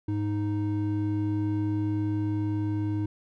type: tone pair together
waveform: triangle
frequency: 103.78 / 311 Hz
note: G#2 / D#4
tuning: -1 / -1 cents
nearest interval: octave + perfect fifth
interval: 1900 cents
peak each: -26 dBFS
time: 0.08-3.06 s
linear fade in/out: 5 ms
effects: none